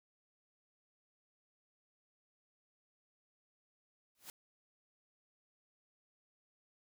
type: noise with exponential growth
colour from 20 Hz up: white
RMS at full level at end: -45 dBFS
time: 4.15-4.3 s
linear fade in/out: 1 ms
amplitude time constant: 32 ms
effects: none